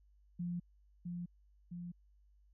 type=tone with echo; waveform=sine; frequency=174.61 Hz; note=F3; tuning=in tune; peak=-36 dBFS; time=0.39-0.6 s; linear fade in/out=10 ms; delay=660 ms; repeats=2; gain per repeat=-3 dB; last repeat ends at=1.92 s; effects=added 50 Hz sine -64 dBFS peak until 2.53 s